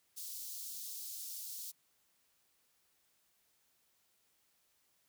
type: high-pass noise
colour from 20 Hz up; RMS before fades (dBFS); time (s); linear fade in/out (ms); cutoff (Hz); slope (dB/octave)
white; -45; 0.16-1.72; 20; 4200; 24
effects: white hiss -75 dBFS RMS until 5.08 s